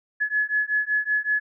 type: beating tone pair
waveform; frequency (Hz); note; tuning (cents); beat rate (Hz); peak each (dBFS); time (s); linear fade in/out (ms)
sine; 1700 / 1705.3; G#6 / G#6; +40 / +45; 5.3; -24; 0.2-1.4; 20
effects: none